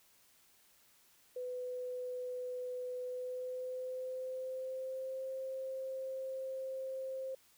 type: tone with pitch glide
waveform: sine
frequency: 500 to 527.3 Hz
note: B4 to C5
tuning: +21 to +13 cents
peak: -38 dBFS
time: 1.36-7.35 s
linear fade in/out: 5 ms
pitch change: +92 cents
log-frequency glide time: 2.99-5.29 s
effects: white hiss -67 dBFS RMS until 7.57 s